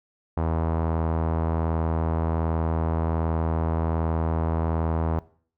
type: tone with low-pass filter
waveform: sawtooth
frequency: 81.3 Hz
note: E2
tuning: 23 cents flat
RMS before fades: -25 dBFS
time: 0.37-5.19 s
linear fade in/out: 0 ms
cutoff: 960 Hz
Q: 1.7
effects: noise-tail reverb RT60 0.5 s tail -20 dB re dry